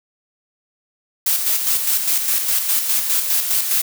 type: noise with tremolo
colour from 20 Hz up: blue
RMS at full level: -17 dBFS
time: 1.26-3.82 s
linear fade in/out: 5 ms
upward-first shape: square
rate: 4.9 Hz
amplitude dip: 45%
effects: none